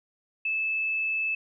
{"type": "tone", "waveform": "sine", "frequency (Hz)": 2618, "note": "E7", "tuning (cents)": -13, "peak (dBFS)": -25, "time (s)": [0.45, 1.35], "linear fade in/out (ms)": 5, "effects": []}